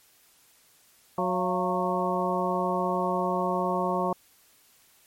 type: harmonic tone with a mistuned harmonic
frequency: 183 Hz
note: F#3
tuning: 19 cents flat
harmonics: 1 / 2 / 3 / 4 / 5 / 6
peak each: -31 / -31 / -31 / -31 / -31 / -31 dBFS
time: 1.18-4.13 s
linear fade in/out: 2 ms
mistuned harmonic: 4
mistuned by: -87 cents
effects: white hiss -60 dBFS RMS until 5.06 s + MP3 64 kbps